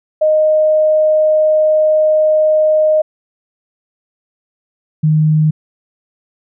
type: tone pair in turn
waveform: sine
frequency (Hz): 619 / 154.75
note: D#5 / D#3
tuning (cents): -9 / -9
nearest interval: 2 octaves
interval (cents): 2400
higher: first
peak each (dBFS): -8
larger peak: neither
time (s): 0.21-3.02 / 5.03-5.51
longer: first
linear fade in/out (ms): 10
effects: none